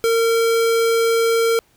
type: tone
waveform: square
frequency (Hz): 457.9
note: A#4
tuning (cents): -31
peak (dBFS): -15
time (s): 0.04-1.59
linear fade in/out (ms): 0
effects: pink hiss -58 dBFS RMS until 1.76 s